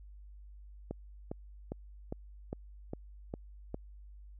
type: click train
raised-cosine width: 2 ms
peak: -24 dBFS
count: 8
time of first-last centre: 0.91-3.744 s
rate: 2.47 Hz
effects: added 50 Hz sine -49 dBFS peak until 4.39 s